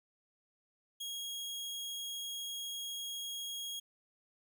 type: tone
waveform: sawtooth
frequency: 3288 Hz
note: G#7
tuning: 18 cents flat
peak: -36 dBFS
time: 1-3.8 s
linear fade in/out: 10 ms
effects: none